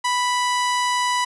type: tone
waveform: sawtooth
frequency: 987.8 Hz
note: B5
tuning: in tune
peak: -15 dBFS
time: 0.04-1.25 s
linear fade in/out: 10 ms
effects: resampled to 24000 Hz